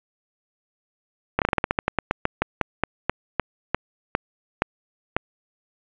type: slowing click train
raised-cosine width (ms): 0.5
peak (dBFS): -4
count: 22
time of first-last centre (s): 1.39-5.166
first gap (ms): 28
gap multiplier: 1.16
effects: resampled to 8000 Hz + 7-bit